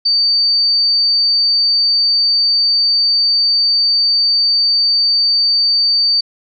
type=tone; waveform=sine; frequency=4600 Hz; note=D8; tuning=37 cents flat; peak=-10 dBFS; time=0.05-6.21 s; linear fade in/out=10 ms; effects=none